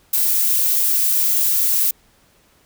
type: noise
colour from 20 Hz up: violet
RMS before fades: -17 dBFS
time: 0.13-1.91 s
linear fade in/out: 5 ms
effects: pink hiss -56 dBFS RMS until 2.65 s